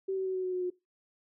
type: tone with pitch steps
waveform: sine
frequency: 383.9 / 379.9 / 376 / 372.1 / 368.3 / 364.5 / 360.7 Hz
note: G4 / F#4 / F#4 / F#4 / F#4 / F#4 / F#4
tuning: -36 / +46 / +28 / +10 / -8 / -26 / -44 cents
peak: -29 dBFS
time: 0.08-0.703 s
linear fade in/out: 10 ms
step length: 89 ms
effects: noise-tail reverb RT60 0.2 s tail -19 dB re dry